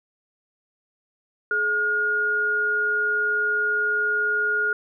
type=tone pair together; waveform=sine; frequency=425 / 1429.5 Hz; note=G#4 / F6; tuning=+40 / +40 cents; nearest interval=octave + major sixth; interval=2100 cents; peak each=-30 / -20 dBFS; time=1.51-4.73 s; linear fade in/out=2 ms; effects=none